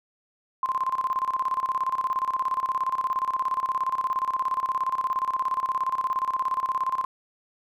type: tone with tremolo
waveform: sine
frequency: 1046.5 Hz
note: C6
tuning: in tune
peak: -21 dBFS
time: 0.63-7.05 s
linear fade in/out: 2 ms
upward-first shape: square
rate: 17 Hz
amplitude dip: 75%
effects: none